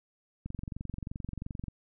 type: click train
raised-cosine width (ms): 5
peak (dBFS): -25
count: 29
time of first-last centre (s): 0.46-1.683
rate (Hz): 22.9
effects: none